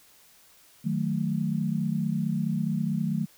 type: chord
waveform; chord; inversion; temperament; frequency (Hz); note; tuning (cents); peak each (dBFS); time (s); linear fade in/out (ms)
sine; D# diminished; none; equal; 155.56 / 185 / 220; D#3 / F#3 / A3; 0 / 0 / 0; -29; 0.84-3.26; 20
effects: white hiss -57 dBFS RMS until 3.37 s